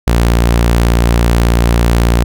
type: tone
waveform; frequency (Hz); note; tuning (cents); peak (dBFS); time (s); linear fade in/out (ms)
sawtooth; 58.27; A#1; 0; -4; 0.07-2.24; 5
effects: none